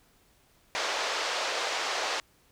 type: band-pass noise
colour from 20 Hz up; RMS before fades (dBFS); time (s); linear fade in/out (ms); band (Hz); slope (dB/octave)
pink; -31; 0.75-2.2; 0; 500 to 6100; 24
effects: pink hiss -64 dBFS RMS until 2.51 s